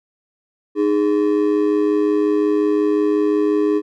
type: ring-modulated tone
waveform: triangle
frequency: 360.9 Hz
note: F#4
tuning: 43 cents flat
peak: -9 dBFS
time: 0.75-3.82 s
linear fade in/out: 50 ms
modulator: 52.8 Hz
effects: none